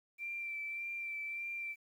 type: tone with vibrato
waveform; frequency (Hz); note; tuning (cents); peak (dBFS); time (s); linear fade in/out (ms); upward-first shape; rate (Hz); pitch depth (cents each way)
sine; 2349; D7; 0; -38; 0.18-1.76; 50; sine; 1.7; 20
effects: 11-bit